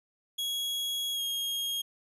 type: tone with pitch glide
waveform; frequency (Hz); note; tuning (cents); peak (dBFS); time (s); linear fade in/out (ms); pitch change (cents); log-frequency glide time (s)
40% pulse; 3322 to 3259; G#7 to G#7; 0 to -33; -29; 0.38-1.82; 10; -33; 1.13-1.21
effects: none